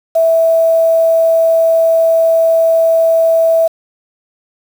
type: tone with quantisation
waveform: sine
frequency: 656 Hz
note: E5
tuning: 9 cents flat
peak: -7 dBFS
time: 0.15-3.68 s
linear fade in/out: 10 ms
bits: 5
effects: none